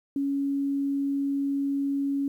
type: tone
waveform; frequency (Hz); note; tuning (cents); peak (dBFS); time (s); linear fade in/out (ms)
sine; 278.6; C#4; +9; -24; 0.16-2.28; 2
effects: 10-bit